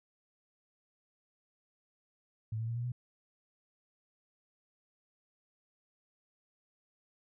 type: tone with pitch steps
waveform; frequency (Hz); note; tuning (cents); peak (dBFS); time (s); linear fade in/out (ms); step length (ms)
sine; 110 / 113.16 / 116.41 / 119.75 / 123.19; A2 / A2 / A#2 / A#2 / B2; 0 / +49 / -2 / +47 / -4; -33; 2.52-2.92; 5; 80
effects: none